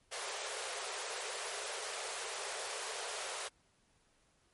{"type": "high-pass noise", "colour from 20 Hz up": "pink", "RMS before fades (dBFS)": -41, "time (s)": [0.11, 3.49], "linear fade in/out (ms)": 20, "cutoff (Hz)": 390, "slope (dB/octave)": 96, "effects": ["pink hiss -72 dBFS RMS until 4.53 s", "MP3 48 kbps"]}